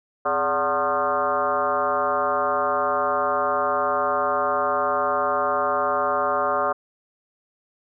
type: tone with frequency modulation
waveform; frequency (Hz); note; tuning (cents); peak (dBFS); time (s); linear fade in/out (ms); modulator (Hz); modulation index
sine; 900; A5; +39; -19; 0.25-6.73; 10; 161; 2.8
effects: none